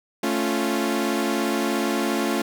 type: chord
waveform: sawtooth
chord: A augmented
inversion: none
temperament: equal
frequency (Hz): 220 / 277.2 / 349.2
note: A3 / C#4 / E#4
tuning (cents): 0 / 0 / 0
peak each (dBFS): -22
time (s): 0.23-2.42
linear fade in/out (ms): 5
effects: none